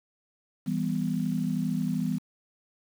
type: chord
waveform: sine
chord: E minor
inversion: none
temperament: just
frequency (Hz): 164.81 / 197.78 / 247.2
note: E3 / G3 / B3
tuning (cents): 0 / +16 / +2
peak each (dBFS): -30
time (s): 0.66-2.19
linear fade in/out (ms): 20
effects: 8-bit